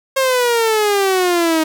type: exponential sweep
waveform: sawtooth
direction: down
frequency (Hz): 540 to 312.7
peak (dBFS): -9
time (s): 0.16-1.64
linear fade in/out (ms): 10
effects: none